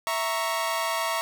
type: chord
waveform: sawtooth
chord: A# diminished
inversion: second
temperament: equal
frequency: 659.3 / 932.3 / 1108.7 Hz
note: E5 / A#5 / C#6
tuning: 0 / 0 / 0 cents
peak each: -26 dBFS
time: 0.07-1.21 s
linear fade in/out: 0 ms
effects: none